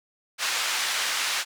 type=band-pass noise; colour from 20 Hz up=pink; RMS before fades=-27 dBFS; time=0.38-1.45 s; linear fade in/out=50 ms; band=1400 to 7400 Hz; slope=12 dB/octave; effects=none